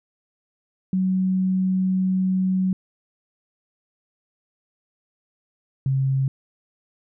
sine tone pair in turn, 187.1 / 134.29 Hz, F#3 / C3, +20 / +45 cents, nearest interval tritone, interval 575 cents, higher first, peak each -18 dBFS, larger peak neither, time 0.93-2.73 / 5.86-6.28 s, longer first, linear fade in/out 2 ms, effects none

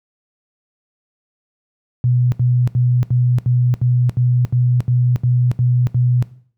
sine tone bursts, 123.6 Hz, B2, 2 cents sharp, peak -11 dBFS, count 12, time 2.04-6.225 s, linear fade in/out 0 ms, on 280 ms, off 75 ms, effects noise-tail reverb RT60 0.5 s tail -17 dB re dry + high-pass 80 Hz 12 dB/octave

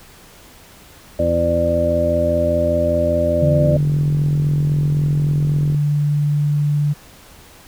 harmonic tone, 85 Hz, F2, 46 cents flat, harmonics 1 / 2 / 3 / 4 / 6 / 7, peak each -22 / -26 / -24 / -26 / -26 / -16 dBFS, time 1.19-3.77 s, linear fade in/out 5 ms
sine tone, 146.83 Hz, D3, in tune, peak -14 dBFS, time 3.41-6.94 s, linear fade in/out 20 ms
click train, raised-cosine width 3 ms, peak -16 dBFS, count 95, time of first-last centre 3.6-5.746 s, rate 43.8 Hz
effects pink hiss -44 dBFS RMS until 7.67 s

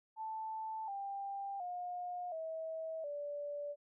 sine tone with pitch steps, 880 / 793.1 / 714.8 / 644.2 / 580.6 Hz, A5 / G5 / F5 / E5 / D5, 0 / +20 / +40 / -40 / -20 cents, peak -39 dBFS, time 0.16-3.76 s, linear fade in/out 50 ms, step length 720 ms, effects none

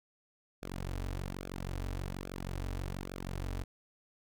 sawtooth tone with flanger, 46.25 Hz, F#1, in tune, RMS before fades -39 dBFS, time 0.62-3.64 s, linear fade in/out 10 ms, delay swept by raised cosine 1 to 5.7 ms, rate 1.2 Hz, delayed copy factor -0.8, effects none

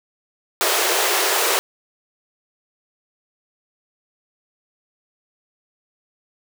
pink high-pass noise, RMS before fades -19 dBFS, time 0.61-1.59 s, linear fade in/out 0 ms, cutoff 350 Hz, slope 96 dB/octave, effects none

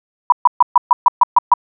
sine tone bursts, 979 Hz, B5, 15 cents flat, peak -4 dBFS, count 9, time 0.3-1.538 s, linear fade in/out 2 ms, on 22 ms, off 130 ms, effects none

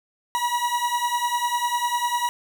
40% pulse beating tone pair, 960 / 970 Hz, B5 / B5, -49 / -31 cents, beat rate 10 Hz, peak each -24 dBFS, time 0.35-2.29 s, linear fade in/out 0 ms, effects none

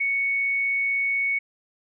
sine tone, 2221 Hz, C#7, 3 cents sharp, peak -21 dBFS, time 0-1.39 s, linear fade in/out 10 ms, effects none

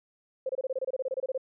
sine tone bursts, 523.3 Hz, C5, in tune, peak -27 dBFS, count 16, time 0.46-1.378 s, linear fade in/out 5 ms, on 33 ms, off 26 ms, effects none

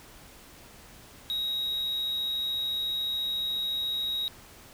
triangle tone with amplitude modulation, 3800 Hz, A#7, 33 cents sharp, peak -25 dBFS, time 1.3-4.28 s, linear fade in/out 0 ms, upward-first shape sine, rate 134 Hz, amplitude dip 30%, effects pink hiss -51 dBFS RMS until 4.73 s

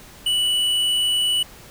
sine tone with tanh clipping, 2956 Hz, F#7, 2 cents flat, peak -19 dBFS, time 0.26-1.43 s, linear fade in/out 5 ms, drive 10 dB, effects pink hiss -44 dBFS RMS until 1.7 s

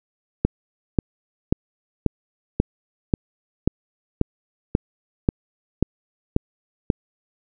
click train, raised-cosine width 3 ms, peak -3 dBFS, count 13, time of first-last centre 0.45-6.902 s, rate 1.86 Hz, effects none

